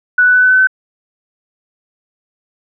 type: tone with pitch steps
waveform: sine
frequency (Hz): 1480 / 1488.6 / 1497.2 / 1505.9 / 1514.6 / 1523.4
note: F#6 / F#6 / F#6 / F#6 / F#6 / G6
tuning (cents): 0 / +10 / +20 / +30 / +40 / -50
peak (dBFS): -6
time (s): 0.18-0.672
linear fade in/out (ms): 5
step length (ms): 82
effects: none